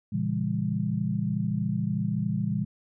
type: chord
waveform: sine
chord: A# diminished seventh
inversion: none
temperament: just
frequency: 116.54 / 139.85 / 167.82 / 201.4 Hz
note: A#2 / C#3 / E3 / G3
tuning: 0 / +16 / +31 / +47 cents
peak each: -31 / -33 / -30 / -29 dBFS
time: 0.12-2.65 s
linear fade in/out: 10 ms
effects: none